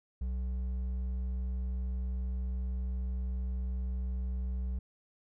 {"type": "tone with hard clipping", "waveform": "triangle", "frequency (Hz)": 62.6, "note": "B1", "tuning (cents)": 24, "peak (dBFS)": -33, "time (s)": [0.21, 4.79], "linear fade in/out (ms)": 5, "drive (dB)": 8, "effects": []}